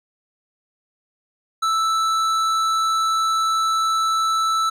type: tone with hard clipping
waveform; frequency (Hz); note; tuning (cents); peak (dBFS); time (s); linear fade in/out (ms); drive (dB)
triangle; 1318.5; E6; 0; -19; 1.62-4.7; 10; 15
effects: none